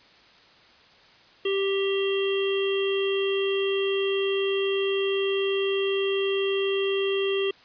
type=harmonic tone with a mistuned harmonic; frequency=392 Hz; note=G4; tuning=in tune; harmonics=1 / 3 / 5 / 7 / 8; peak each=-23 / -39 / -39 / -33 / -33 dBFS; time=1.45-7.51 s; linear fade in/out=5 ms; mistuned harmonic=8; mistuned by=+46 cents; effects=white hiss -54 dBFS RMS until 7.64 s + resampled to 11025 Hz